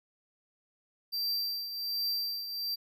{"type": "tone with tremolo", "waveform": "square", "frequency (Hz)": 4699, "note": "D8", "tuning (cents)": 0, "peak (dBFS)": -29, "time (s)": [1.12, 2.76], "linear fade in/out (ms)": 20, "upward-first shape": "triangle", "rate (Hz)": 1.3, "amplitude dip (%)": 65, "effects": []}